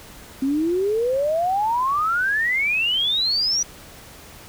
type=exponential sweep; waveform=sine; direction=up; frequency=261.8 to 5910 Hz; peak=-18 dBFS; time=0.42-3.63 s; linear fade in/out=5 ms; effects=pink hiss -43 dBFS RMS until 4.48 s